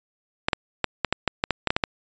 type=clicks; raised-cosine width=0.3 ms; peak=-4 dBFS; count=12; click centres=0.485 / 0.532 / 0.843 / 1.047 / 1.126 / 1.277 / 1.439 / 1.507 / 1.673 / 1.705 / 1.765 / 1.838 s; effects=resampled to 16000 Hz